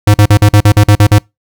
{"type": "tone bursts", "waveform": "square", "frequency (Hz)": 103.83, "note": "G#2", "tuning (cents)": 0, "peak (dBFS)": -3, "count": 10, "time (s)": [0.07, 1.185], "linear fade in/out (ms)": 5, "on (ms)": 71, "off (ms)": 45, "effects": ["noise-tail reverb RT60 0.2 s tail -26 dB re dry"]}